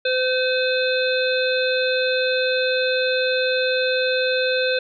harmonic tone, 512 Hz, C5, 38 cents flat, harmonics 1 / 3 / 5 / 7 / 8, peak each -20 / -25 / -27 / -28 / -29 dBFS, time 0.05-4.79 s, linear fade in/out 5 ms, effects none

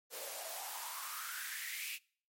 white noise with high-pass filter sweep, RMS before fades -43 dBFS, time 0.1-1.99 s, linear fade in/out 50 ms, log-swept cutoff 470 to 2600 Hz, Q 5.8, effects noise-tail reverb RT60 0.5 s tail -24 dB re dry + MP3 64 kbps

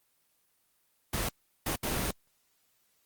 pink noise bursts at uneven times, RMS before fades -31 dBFS, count 3, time 1.13-1.29 / 1.66-1.76 / 1.83-2.11 s, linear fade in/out 5 ms, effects white hiss -72 dBFS RMS until 3.05 s + Opus 24 kbps

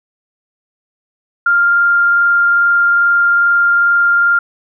sine tone with frequency modulation, 1398 Hz, F6, 1 cent sharp, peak -8 dBFS, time 1.46-4.39 s, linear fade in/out 5 ms, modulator 22.4 Hz, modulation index 0.29, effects none

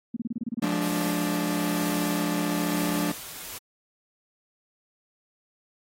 sine tone bursts, 232.1 Hz, A#3, 7 cents flat, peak -26 dBFS, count 10, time 0.14-0.652 s, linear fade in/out 5 ms, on 26 ms, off 28 ms
40% pulse chord, D diminished, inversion first, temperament just, 176.2 / 211.4 / 293.7 Hz, F3 / Ab3 / D4, +16 / +31 / 0 cents, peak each -29 / -31 / -27 dBFS, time 0.62-3.12 s, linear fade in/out 5 ms
white noise with tremolo, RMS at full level -36 dBFS, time 0.81-3.59 s, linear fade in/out 20 ms, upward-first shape sine, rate 1.1 Hz, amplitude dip 35%
effects AAC 48 kbps

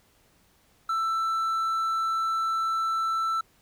triangle tone with hard clipping, 1329 Hz, E6, 14 cents sharp, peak -25 dBFS, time 0.89-3.41 s, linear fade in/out 5 ms, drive 6 dB, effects pink hiss -63 dBFS RMS until 3.61 s

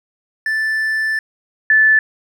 triangle / sine tone pair in turn, 1760 / 1747.8 Hz, A6 / A6, 0 / -12 cents, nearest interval unison, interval 12 cents, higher first, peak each -14 / -8 dBFS, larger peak second, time 0.46-1.19 / 1.7-1.99 s, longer first, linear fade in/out 2 ms, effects none

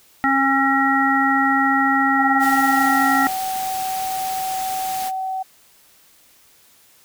harmonic tone, 271.4 Hz, C#4, 36 cents flat, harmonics 1 / 3 / 5 / 7, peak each -20 / -20 / -20 / -20 dBFS, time 0.24-3.27 s, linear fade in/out 0 ms
sine tone with pitch glide, 796 to 758.7 Hz, G5 to F#5, +26 to +43 cents, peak -22 dBFS, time 2.18-5.43 s, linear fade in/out 10 ms, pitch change -83 cents, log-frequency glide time 2.67-3.12 s
white noise, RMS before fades -31 dBFS, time 2.39-5.12 s, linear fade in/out 50 ms
effects white hiss -53 dBFS RMS until 7.04 s

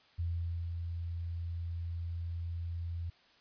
sine tone with ADSR envelope, 84.9 Hz, F2, 48 cents flat, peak -31 dBFS, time 0.18-3.1 s, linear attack 17 ms, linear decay 490 ms, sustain -4 dB, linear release 6 ms, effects white hiss -64 dBFS RMS until 3.4 s + resampled to 11025 Hz

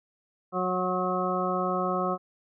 harmonic tone with a mistuned harmonic, 183.1 Hz, F#3, 18 cents flat, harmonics 1 / 2 / 3 / 4 / 6 / 7, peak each -32 / -32 / -32 / -32 / -32 / -32 dBFS, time 0.52-2.18 s, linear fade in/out 50 ms, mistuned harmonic 6, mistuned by -17 cents, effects none

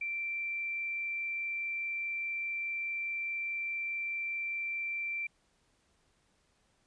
sine tone with frequency modulation, 2349 Hz, D7, in tune, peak -33 dBFS, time 0.01-5.27 s, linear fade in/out 5 ms, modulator 24.8 Hz, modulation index 0.25, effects pink hiss -72 dBFS RMS until 6.86 s + resampled to 22050 Hz

